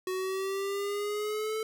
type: exponential sweep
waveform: square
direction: up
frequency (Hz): 370 to 440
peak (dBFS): -31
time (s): 0.07-1.63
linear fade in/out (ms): 2
effects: none